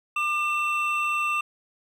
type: tone pair together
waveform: triangle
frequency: 1197.8 / 2689 Hz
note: D6 / E7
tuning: +34 / +34 cents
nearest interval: octave + major second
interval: 1400 cents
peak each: -24 dBFS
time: 0.16-1.41 s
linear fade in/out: 5 ms
effects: none